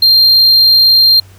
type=tone; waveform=triangle; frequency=4186 Hz; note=C8; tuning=in tune; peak=-3 dBFS; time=0.02-1.2 s; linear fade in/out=5 ms; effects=added 96 Hz sine -37 dBFS peak until 1.38 s + pink hiss -45 dBFS RMS until 1.38 s